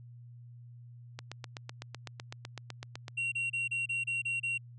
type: click train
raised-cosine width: 0.2 ms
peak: -23 dBFS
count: 16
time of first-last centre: 1.19-3.082 s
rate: 7.93 Hz
type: tone bursts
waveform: triangle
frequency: 2745 Hz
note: F7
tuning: 31 cents flat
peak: -29 dBFS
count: 8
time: 3.17-4.58 s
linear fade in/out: 10 ms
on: 150 ms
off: 30 ms
effects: added 120 Hz sine -48 dBFS peak until 4.78 s + resampled to 24000 Hz